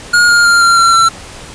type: tone with pitch steps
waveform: square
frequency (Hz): 1431 / 1413.7 / 1396.7 / 1379.9 / 1363.2 / 1346.8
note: F6 / F6 / F6 / F6 / F6 / E6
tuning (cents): +42 / +21 / 0 / -21 / -42 / +37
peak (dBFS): -6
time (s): 0.13-1.09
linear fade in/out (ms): 10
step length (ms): 160
effects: pink hiss -31 dBFS RMS until 1.54 s + resampled to 22050 Hz